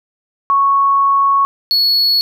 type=tone pair in turn; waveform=sine / triangle; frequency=1107 / 4380 Hz; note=C#6 / C#8; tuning=-3 / -22 cents; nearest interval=2 octaves; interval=2381 cents; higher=second; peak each=-9 dBFS; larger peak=neither; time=0.5-1.45 / 1.71-2.21 s; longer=first; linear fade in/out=0 ms; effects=none